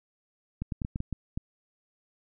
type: clicks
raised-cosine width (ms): 5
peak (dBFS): -19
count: 8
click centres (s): 0.62 / 0.722 / 0.818 / 0.849 / 0.959 / 1.004 / 1.127 / 1.375
effects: none